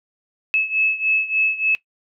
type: beating tone pair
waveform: sine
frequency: 2595 / 2598.4 Hz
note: E7 / E7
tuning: -28 / -26 cents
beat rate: 3.4 Hz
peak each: -19 / -22 dBFS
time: 0.54-1.75 s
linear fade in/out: 0 ms
effects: noise-tail reverb RT60 0.1 s tail -18 dB re dry